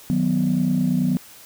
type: chord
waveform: sine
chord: B major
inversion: first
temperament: equal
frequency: 155.56 / 185 / 246.9 Hz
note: D#3 / F#3 / B3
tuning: 0 / 0 / 0 cents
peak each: -23 / -20 / -20 dBFS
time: 0.1-1.17 s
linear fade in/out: 0 ms
effects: tanh soft clip ceiling -11 dBFS + white hiss -45 dBFS RMS until 1.45 s